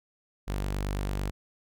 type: tone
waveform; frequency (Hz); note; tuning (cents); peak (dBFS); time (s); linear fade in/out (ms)
sawtooth; 49; G1; 0; -25; 0.47-1.31; 20
effects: none